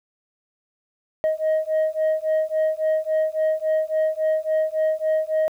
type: beating tone pair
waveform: sine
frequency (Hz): 626 / 629.6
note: D#5 / D#5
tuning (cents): +10 / +20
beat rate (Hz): 3.6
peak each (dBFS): -20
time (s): 1.24-5.48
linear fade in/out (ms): 0
effects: tanh soft clip ceiling -16 dBFS + 9-bit